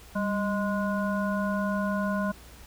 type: harmonic tone with a mistuned harmonic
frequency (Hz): 207.7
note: G#3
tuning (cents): 0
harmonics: 1 / 3 / 5 / 7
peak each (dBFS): -27 / -32 / -34 / -35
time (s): 0.15-2.32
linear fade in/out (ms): 10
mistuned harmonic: 1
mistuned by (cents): -86
effects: added 60 Hz sine -50 dBFS peak until 2.66 s + pink hiss -51 dBFS RMS until 2.66 s